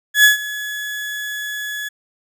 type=tone with ADSR envelope; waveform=35% pulse; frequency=1697 Hz; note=G#6; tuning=37 cents sharp; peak=-4 dBFS; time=0.14-1.89 s; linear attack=100 ms; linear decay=130 ms; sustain=-18 dB; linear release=12 ms; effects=none